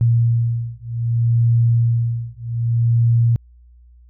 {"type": "beating tone pair", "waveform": "sine", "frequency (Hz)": [116.7, 117.34], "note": ["A#2", "A#2"], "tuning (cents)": [2, 12], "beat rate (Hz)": 0.64, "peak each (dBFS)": -17, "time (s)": [0.01, 3.36], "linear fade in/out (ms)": 0, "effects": ["added 60 Hz sine -44 dBFS peak until 4.09 s"]}